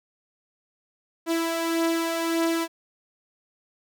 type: beating tone pair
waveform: sawtooth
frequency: 329.7 / 331.4 Hz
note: E4 / E4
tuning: 0 / +9 cents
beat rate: 1.7 Hz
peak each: -26 / -20 dBFS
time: 1.26-2.68 s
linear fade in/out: 50 ms
effects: none